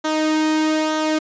sawtooth tone with flanger, 311.1 Hz, D#4, in tune, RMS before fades -19 dBFS, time 0.04-1.19 s, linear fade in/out 10 ms, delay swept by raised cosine 0.4 to 1.8 ms, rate 1.1 Hz, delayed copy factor -0.5, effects resampled to 16000 Hz

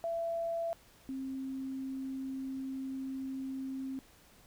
sine tone pair in turn, 670 / 265.9 Hz, E5 / C4, +28 / +28 cents, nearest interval octave + major third, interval 1600 cents, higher first, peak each -32 / -36 dBFS, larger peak first, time 0.04-0.73 / 1.09-3.99 s, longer second, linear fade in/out 0 ms, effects pink hiss -61 dBFS RMS until 4.46 s

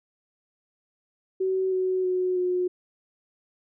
sine tone with pitch steps, 377.7 / 372.3 / 366.9 / 361.7 Hz, F#4 / F#4 / F#4 / F#4, +36 / +11 / -15 / -39 cents, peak -22 dBFS, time 1.4-2.68 s, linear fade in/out 10 ms, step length 320 ms, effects none

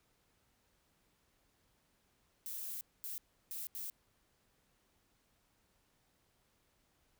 violet noise bursts at uneven times, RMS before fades -43 dBFS, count 4, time 2.46-2.81 / 3.04-3.18 / 3.51-3.67 / 3.75-3.9 s, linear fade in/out 0 ms, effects pink hiss -75 dBFS RMS until 7.19 s

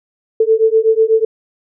sine beating tone pair, 440 / 448.1 Hz, A4 / A4, 0 / +32 cents, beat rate 8.1 Hz, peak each -12 dBFS, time 0.4-1.25 s, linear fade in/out 5 ms, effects none

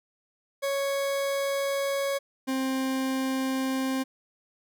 40% pulse tone pair in turn, 554.4 / 263.9 Hz, C#5 / C4, 0 / +15 cents, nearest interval octave + minor second, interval 1285 cents, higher first, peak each -25 dBFS, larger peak neither, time 0.62-2.19 / 2.47-4.04 s, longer neither, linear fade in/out 20 ms, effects none

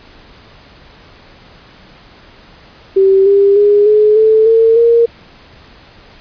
sine tone with pitch steps, 386.6 / 398.8 / 411.5 / 424.5 / 438 / 451.8 / 466.2 Hz, G4 / G4 / G#4 / G#4 / A4 / A4 / A#4, -24 / +30 / -16 / +38 / -8 / +46 / 0 cents, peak -5 dBFS, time 2.96-5.06 s, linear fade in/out 10 ms, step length 300 ms, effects pink hiss -41 dBFS RMS until 6.2 s + resampled to 11025 Hz

